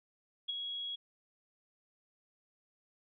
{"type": "tone with ADSR envelope", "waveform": "sine", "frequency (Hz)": 3322, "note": "G#7", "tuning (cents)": 0, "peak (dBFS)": -31, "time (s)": [0.48, 0.96], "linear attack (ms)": 16, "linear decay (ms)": 16, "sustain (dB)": -6, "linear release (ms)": 12, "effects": []}